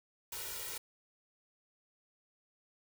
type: noise with comb filter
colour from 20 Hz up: white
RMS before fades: -42 dBFS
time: 0.32-0.78 s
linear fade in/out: 5 ms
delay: 2.1 ms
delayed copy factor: +0.85
effects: none